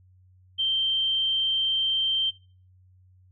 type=tone; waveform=sine; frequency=3136 Hz; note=G7; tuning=in tune; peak=-22 dBFS; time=0.58-2.31 s; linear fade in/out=20 ms; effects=noise-tail reverb RT60 0.4 s tail -21 dB re dry + added 92 Hz sine -54 dBFS peak until 3.31 s